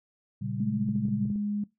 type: chord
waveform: sine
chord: G diminished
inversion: first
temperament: equal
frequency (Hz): 116.54 / 138.59 / 196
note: Bb2 / Db3 / G3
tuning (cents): 0 / 0 / 0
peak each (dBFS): -34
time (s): 0.41-1.32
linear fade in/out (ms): 10
type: tone with pitch glide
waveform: sine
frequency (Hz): 210.8 to 206.3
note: G#3 to G#3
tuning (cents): +26 to -11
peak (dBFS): -27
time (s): 0.6-1.64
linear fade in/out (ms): 5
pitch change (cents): -37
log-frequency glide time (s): 0.76-1.22
type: clicks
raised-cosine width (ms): 3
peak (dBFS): -33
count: 7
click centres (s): 0.89 / 0.958 / 1.054 / 1.084 / 1.255 / 1.301 / 1.359
effects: noise-tail reverb RT60 0.2 s tail -21 dB re dry